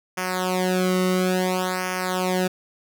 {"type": "tone with flanger", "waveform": "sawtooth", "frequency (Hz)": 184, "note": "F#3", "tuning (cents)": -9, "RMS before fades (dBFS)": -23, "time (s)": [0.17, 2.48], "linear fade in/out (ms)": 10, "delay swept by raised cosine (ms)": [0.25, 1.21], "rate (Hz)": 0.58, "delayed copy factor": -1, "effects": []}